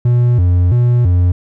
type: tone with vibrato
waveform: triangle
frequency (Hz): 103.83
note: G#2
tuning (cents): 0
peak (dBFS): -6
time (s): 0.05-1.32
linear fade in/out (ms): 5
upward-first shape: square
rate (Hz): 1.5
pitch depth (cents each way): 270
effects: none